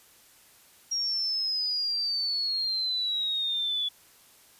sine exponential sweep, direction down, 5630 to 3417 Hz, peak -26 dBFS, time 0.91-3.89 s, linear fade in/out 10 ms, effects white hiss -57 dBFS RMS until 4.59 s + resampled to 32000 Hz

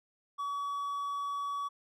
triangle tone, 1135 Hz, C#6, 41 cents sharp, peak -31 dBFS, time 0.38-1.69 s, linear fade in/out 20 ms, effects none

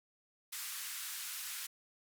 white band-pass noise, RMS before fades -43 dBFS, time 0.52-1.67 s, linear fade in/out 10 ms, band 1200 to 15000 Hz, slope 24 dB/octave, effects none

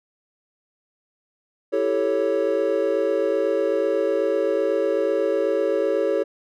triangle chord, A dominant seventh, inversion second, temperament equal, 329.6 / 392 / 440 / 554.4 Hz, E4 / G4 / A4 / C#5, 0 / 0 / 0 / 0 cents, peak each -26 / -23 / -22 / -21 dBFS, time 1.72-6.24 s, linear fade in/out 20 ms, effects none

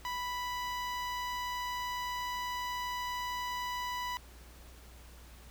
sawtooth tone with notch filter, 987.8 Hz, B5, in tune, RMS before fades -37 dBFS, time 0.05-4.17 s, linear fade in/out 0 ms, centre 9900 Hz, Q 0.78, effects added 60 Hz sine -52 dBFS peak until 5.5 s + pink hiss -57 dBFS RMS until 5.5 s

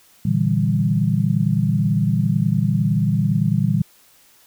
sine chord, E half-diminished seventh, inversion second, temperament equal, 116.54 / 146.83 / 164.81 / 196 Hz, Bb2 / D3 / E3 / G3, 0 / 0 / 0 / 0 cents, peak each -21 dBFS, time 0.25-3.82 s, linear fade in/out 5 ms, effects white hiss -53 dBFS RMS until 4.46 s

